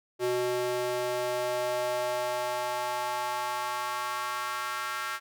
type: tone with high-pass filter sweep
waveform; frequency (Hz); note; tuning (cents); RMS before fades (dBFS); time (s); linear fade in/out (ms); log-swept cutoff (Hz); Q
square; 123.47; B2; 0; -31; 0.19-5.2; 50; 400 to 1400; 2.9
effects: none